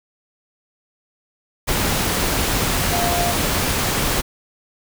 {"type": "tone in noise", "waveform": "sine", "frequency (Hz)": 698.5, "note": "F5", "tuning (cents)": 0, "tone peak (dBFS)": -21, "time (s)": [2.91, 3.33], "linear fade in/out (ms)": 20, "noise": "pink", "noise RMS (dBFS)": -20, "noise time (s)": [1.67, 4.22], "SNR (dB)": -4, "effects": []}